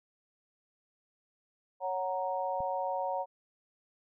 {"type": "chord", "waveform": "sine", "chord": "F# major", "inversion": "second", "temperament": "equal", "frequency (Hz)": [554.4, 740, 932.3], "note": ["C#5", "F#5", "A#5"], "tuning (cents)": [0, 0, 0], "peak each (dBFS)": -35, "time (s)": [1.8, 3.26], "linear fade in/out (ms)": 50}
{"type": "click", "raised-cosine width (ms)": 5, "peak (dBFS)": -34, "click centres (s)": 2.605}
{"effects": []}